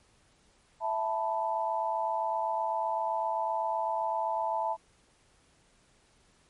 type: chord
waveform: sine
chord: E suspended fourth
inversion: none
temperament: equal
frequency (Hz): 659.3 / 880 / 987.8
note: E5 / A5 / B5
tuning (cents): 0 / 0 / 0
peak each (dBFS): -33 / -30 / -35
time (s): 0.8-4.77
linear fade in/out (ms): 50
effects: pink hiss -65 dBFS RMS until 6.49 s + MP3 48 kbps